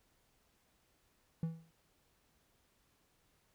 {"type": "tone with exponential decay", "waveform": "triangle", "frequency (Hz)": 163.5, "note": "E3", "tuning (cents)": -14, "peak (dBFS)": -29, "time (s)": [1.43, 1.71], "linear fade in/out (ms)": 2, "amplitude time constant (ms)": 60, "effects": ["pink hiss -74 dBFS RMS until 3.54 s"]}